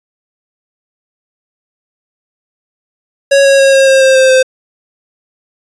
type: tone with pitch steps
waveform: square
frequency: 554.4 / 549.3 / 544.2 / 539.2 / 534.3 / 529.4 / 524.5 / 519.7 Hz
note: C#5 / C#5 / C#5 / C#5 / C5 / C5 / C5 / C5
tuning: 0 / -16 / -32 / -48 / +36 / +20 / +4 / -12 cents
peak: -5 dBFS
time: 3.31-4.43 s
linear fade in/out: 10 ms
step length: 140 ms
effects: resampled to 22050 Hz